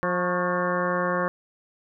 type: harmonic tone with a mistuned harmonic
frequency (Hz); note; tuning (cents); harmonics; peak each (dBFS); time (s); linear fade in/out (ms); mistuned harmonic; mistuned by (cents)
177.9; F3; +32; 1 / 2 / 3 / 4 / 5 / 6 / 7 / 8 / 9 / 10; -30 / -32 / -27 / -37 / -37 / -28 / -38 / -34 / -35 / -34; 0.03-1.28; 0; 6; +55
effects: none